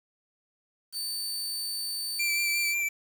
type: tone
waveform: sawtooth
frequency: 4551 Hz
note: C#8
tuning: 45 cents sharp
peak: -28 dBFS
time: 0.92-2.75 s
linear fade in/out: 50 ms
type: tone with vibrato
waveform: square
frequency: 2348 Hz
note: D7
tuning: 1 cent flat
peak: -27 dBFS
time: 2.19-2.89 s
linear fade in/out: 10 ms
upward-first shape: sine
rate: 5.6 Hz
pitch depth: 21 cents each way
effects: 8-bit